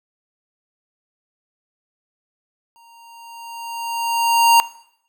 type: tone with exponential growth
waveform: square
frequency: 930 Hz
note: A#5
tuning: 4 cents flat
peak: -9 dBFS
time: 2.76-4.6 s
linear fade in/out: 0 ms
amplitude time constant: 400 ms
effects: noise-tail reverb RT60 0.7 s tail -18 dB re dry